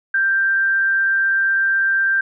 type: tone with amplitude modulation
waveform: sine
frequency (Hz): 1577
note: G6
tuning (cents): +10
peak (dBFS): -13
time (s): 0.14-2.21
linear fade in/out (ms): 5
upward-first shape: sine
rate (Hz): 190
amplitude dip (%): 25
effects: none